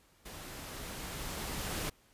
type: noise with level ramp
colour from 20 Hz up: pink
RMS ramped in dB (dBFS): -47 to -36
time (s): 0.25-1.9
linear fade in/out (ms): 10
effects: pink hiss -66 dBFS RMS until 2.13 s + resampled to 32000 Hz